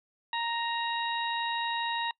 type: harmonic tone with a mistuned harmonic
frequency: 932.3 Hz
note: A#5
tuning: in tune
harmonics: 1 / 2 / 3 / 4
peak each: -31 / -36 / -38 / -37 dBFS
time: 0.33-2.11 s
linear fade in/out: 2 ms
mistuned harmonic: 4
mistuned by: +32 cents
effects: noise-tail reverb RT60 0.1 s tail -25 dB re dry